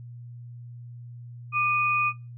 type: tone pair together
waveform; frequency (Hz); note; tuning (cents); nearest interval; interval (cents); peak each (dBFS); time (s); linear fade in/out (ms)
sine; 1195.7 / 2480; D6 / D#7; +31 / -6; octave + minor second; 1263; -24; 1.52-2.13; 50
effects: noise-tail reverb RT60 0.3 s tail -25 dB re dry + added 120 Hz sine -39 dBFS peak until 2.37 s